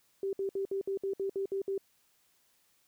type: tone bursts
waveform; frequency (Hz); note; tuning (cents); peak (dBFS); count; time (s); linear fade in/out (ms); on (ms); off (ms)
sine; 390.6; G4; -6; -30; 10; 0.23-1.779; 2; 100; 61
effects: white hiss -70 dBFS RMS until 2.87 s